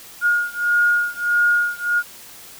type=beating tone pair; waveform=sine; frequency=1429 / 1430.6 Hz; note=F6 / F6; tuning=+39 / +41 cents; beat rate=1.6 Hz; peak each=-18 / -19 dBFS; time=0.21-2.03 s; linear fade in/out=50 ms; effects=white hiss -41 dBFS RMS until 2.59 s